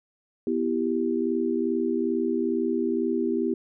sine chord, E minor, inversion second, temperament equal, 246.9 / 329.6 / 392 Hz, B3 / E4 / G4, 0 / 0 / 0 cents, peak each -27 dBFS, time 0.47-3.54 s, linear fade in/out 2 ms, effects none

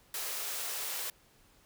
white high-pass noise, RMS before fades -37 dBFS, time 0.14-1.1 s, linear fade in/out 2 ms, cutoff 380 Hz, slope 48 dB/octave, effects pink hiss -64 dBFS RMS until 1.65 s

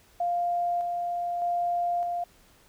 sine tone with tremolo, 699 Hz, F5, 1 cent sharp, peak -24 dBFS, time 0.2-2.24 s, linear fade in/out 5 ms, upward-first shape square, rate 0.82 Hz, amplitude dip 30%, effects pink hiss -59 dBFS RMS until 2.68 s

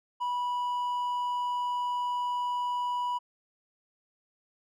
sine tone with hard clipping, 980 Hz, B5, 14 cents flat, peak -29 dBFS, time 0.2-3.19 s, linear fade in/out 20 ms, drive 3 dB, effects none

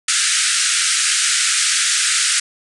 white band-pass noise, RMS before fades -17 dBFS, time 0.08-2.4 s, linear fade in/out 5 ms, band 1300 to 9700 Hz, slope 96 dB/octave, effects none

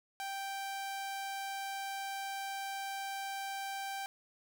sawtooth tone, 784 Hz, G5, in tune, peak -34 dBFS, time 0.2-4.06 s, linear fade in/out 0 ms, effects none

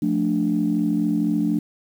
sine chord, D minor, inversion first, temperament just, 176.2 / 220.2 / 293.7 Hz, F3 / A3 / D4, +16 / +2 / 0 cents, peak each -24 / -22 / -21 dBFS, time 0.02-1.59 s, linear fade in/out 5 ms, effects tanh soft clip ceiling -10 dBFS + 8-bit

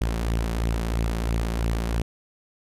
sawtooth tone with flanger, 56.6 Hz, A1, 50 cents sharp, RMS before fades -25 dBFS, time 0.01-2.02 s, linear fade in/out 5 ms, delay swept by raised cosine 0.31 to 5.51 ms, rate 3 Hz, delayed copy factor +0.5, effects resampled to 32000 Hz

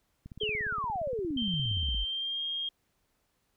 click train, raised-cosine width 5 ms, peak -32 dBFS, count 30, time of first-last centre 0.26-1.946 s, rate 17.2 Hz
sine exponential sweep, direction down, 3322 to 43.36 Hz, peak -30 dBFS, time 0.4-2.05 s, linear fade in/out 20 ms
sine tone with exponential decay, 426 Hz, G#4, 44 cents sharp, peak -30 dBFS, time 0.41-1.1 s, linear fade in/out 5 ms, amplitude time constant 150 ms
sine tone with pitch glide, 3136 to 3232 Hz, G7 to G#7, 0 to -48 cents, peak -31 dBFS, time 1.37-2.69 s, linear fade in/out 5 ms, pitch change +52 cents, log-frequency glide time 2.02-2.43 s
effects pink hiss -75 dBFS RMS until 3.56 s

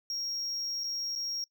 triangle tone with dropouts, 5588 Hz, F8, in tune, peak -31 dBFS, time 0.1-1.44 s, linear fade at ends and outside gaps 1 ms, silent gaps 0.837-0.841 / 1.153-1.159 s, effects noise-tail reverb RT60 0.1 s tail -24 dB re dry

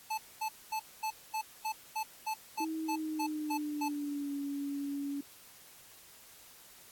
square tone bursts, 872 Hz, A5, 16 cents flat, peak -33 dBFS, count 13, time 0.1-3.887 s, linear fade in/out 10 ms, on 79 ms, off 230 ms
sine tone with pitch glide, 318.8 to 282.4 Hz, D#4 to C#4, +42 to +32 cents, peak -34 dBFS, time 2.6-5.21 s, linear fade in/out 5 ms, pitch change -210 cents, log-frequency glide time 2.8-4.35 s
effects white hiss -56 dBFS RMS until 6.91 s + AAC 64 kbps

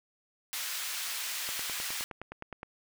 pink high-pass noise, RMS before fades -36 dBFS, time 0.53-2.04 s, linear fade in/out 0 ms, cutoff 1900 Hz, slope 12 dB/octave
click train, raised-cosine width 0.5 ms, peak -25 dBFS, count 12, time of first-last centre 1.49-2.631 s, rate 9.64 Hz
effects none

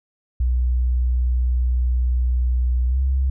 sine tone with pitch glide, 61.74 to 66.17 Hz, B1 to C2, 0 to +20 cents, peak -16 dBFS, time 0.4-3.3 s, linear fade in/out 5 ms, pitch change +120 cents, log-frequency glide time 2.88-2.99 s, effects none

